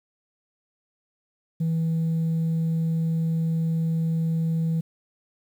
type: tone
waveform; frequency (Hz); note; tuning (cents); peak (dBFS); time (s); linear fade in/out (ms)
sine; 163.1; E3; -18; -19; 1.6-4.81; 10
effects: tanh soft clip ceiling -20 dBFS + 9-bit